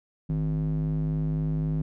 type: tone with band-pass filter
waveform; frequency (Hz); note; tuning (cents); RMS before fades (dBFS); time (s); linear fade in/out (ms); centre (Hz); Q
square; 51.91; G#1; 0; -27; 0.29-1.82; 5; 180; 4
effects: none